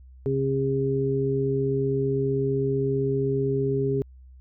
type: harmonic tone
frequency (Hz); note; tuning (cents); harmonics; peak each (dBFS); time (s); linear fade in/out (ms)
135.5; C#3; -39; 1 / 2 / 3; -26 / -30 / -24; 0.26-4.02; 0
effects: added 64 Hz sine -45 dBFS peak until 4.4 s